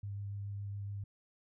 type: tone with vibrato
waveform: sine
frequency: 100.7 Hz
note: G2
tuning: 47 cents sharp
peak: -38 dBFS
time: 0.03-1.04 s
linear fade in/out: 5 ms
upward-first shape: sine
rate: 7.1 Hz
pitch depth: 11 cents each way
effects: none